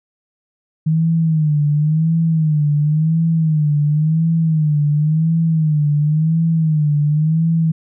sine tone with vibrato, 155.56 Hz, D#3, in tune, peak -12 dBFS, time 0.86-7.72 s, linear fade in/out 10 ms, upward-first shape sine, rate 0.94 Hz, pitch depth 98 cents each way, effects none

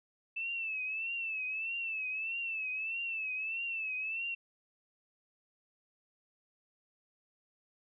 sine tone with vibrato, 2637 Hz, E7, in tune, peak -34 dBFS, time 0.36-4.35 s, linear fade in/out 10 ms, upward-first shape triangle, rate 1.6 Hz, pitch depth 96 cents each way, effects none

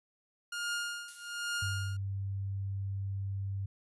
sawtooth tone with tremolo, 1416 Hz, F6, 23 cents sharp, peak -28 dBFS, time 0.52-1.97 s, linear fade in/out 5 ms, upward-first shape triangle, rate 1.2 Hz, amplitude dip 95%
violet noise with exponential decay, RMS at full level -41 dBFS, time 1.08-1.82 s, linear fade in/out 2 ms, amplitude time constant 160 ms
sine tone, 98 Hz, G2, in tune, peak -33 dBFS, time 1.62-3.66 s, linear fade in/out 5 ms
effects resampled to 24000 Hz

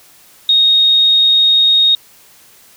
sine tone, 3729 Hz, A#7, in tune, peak -7 dBFS, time 0.49-1.95 s, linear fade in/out 2 ms, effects white hiss -45 dBFS RMS until 2.76 s

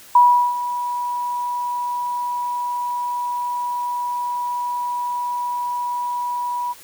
sine tone with ADSR envelope, 975 Hz, B5, 23 cents flat, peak -7 dBFS, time 0.15-6.74 s, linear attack 5 ms, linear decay 380 ms, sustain -14 dB, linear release 28 ms, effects white hiss -44 dBFS RMS until 6.83 s

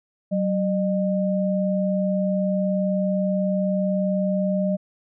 sine tone pair together, 189.64 / 608 Hz, F#3 / D#5, +43 / -40 cents, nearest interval octave + minor sixth, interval 2017 cents, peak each -21 / -24 dBFS, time 0.31-4.77 s, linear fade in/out 20 ms, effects none

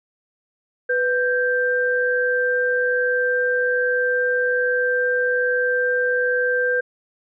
sine tone pair together, 496.2 / 1575.3 Hz, B4 / G6, +8 / +8 cents, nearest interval octave + minor sixth, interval 2000 cents, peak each -20 dBFS, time 0.89-6.81 s, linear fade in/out 10 ms, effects none

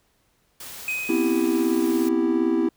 white noise, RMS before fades -38 dBFS, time 0.6-2.09 s, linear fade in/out 5 ms
triangle tone with exponential decay, 2514 Hz, D#7, 17 cents sharp, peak -21 dBFS, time 0.88-2.08 s, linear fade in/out 2 ms, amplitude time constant 260 ms
triangle chord, C major seventh, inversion third, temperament equal with one note detuned, 246.9 / 264.2 / 329.6 / 392 Hz, B3 / C4 / E4 / G4, 0 / +17 / 0 / 0 cents, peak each -24 / -25 / -19 / -25 dBFS, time 1.09-2.69 s, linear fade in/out 5 ms
effects pink hiss -66 dBFS RMS until 2.76 s

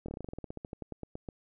slowing click train, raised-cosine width 2 ms, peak -26 dBFS, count 20, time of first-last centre 0.06-1.288 s, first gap 24 ms, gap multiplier 1.1, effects none

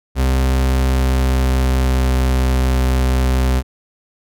40% pulse tone with pitch glide, 65.2 to 64.23 Hz, C2 to C2, -5 to -31 cents, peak -12 dBFS, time 0.15-3.63 s, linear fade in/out 50 ms, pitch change -26 cents, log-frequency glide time 0.54-2.58 s, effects none

